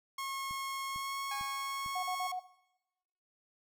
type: tone with pitch glide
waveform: sawtooth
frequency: 1086 to 1098 Hz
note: C#6 to C#6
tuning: -36 to -17 cents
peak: -33 dBFS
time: 0.18-2.32 s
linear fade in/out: 5 ms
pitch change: +19 cents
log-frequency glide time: 0.87-1.2 s
type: click train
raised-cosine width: 5 ms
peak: -39 dBFS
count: 4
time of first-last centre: 0.51-1.861 s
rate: 2.22 Hz
type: tone with exponential decay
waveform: sawtooth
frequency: 821 Hz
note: G#5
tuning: 20 cents flat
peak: -35 dBFS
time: 1.31-2.28 s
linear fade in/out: 5 ms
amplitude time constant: 210 ms
type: tone bursts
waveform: sine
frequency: 735 Hz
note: F#5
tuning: 12 cents flat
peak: -34 dBFS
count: 4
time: 1.95-2.398 s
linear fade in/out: 10 ms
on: 82 ms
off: 40 ms
effects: noise-tail reverb RT60 1.0 s tail -19 dB re dry